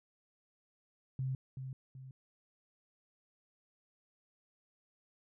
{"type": "tone with echo", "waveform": "sine", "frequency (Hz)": 131.5, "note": "C3", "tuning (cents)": 9, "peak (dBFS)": -33, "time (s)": [1.19, 1.35], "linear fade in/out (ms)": 2, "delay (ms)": 380, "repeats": 2, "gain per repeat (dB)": -7, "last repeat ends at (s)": 2.11, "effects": []}